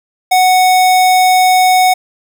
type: tone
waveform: square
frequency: 740 Hz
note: F#5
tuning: in tune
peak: -7 dBFS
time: 0.31-1.94 s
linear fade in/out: 10 ms
effects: none